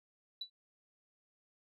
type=tone with exponential decay; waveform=sine; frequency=3951 Hz; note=B7; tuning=in tune; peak=-34 dBFS; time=0.41-0.5 s; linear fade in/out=5 ms; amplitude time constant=19 ms; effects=tanh soft clip ceiling -32 dBFS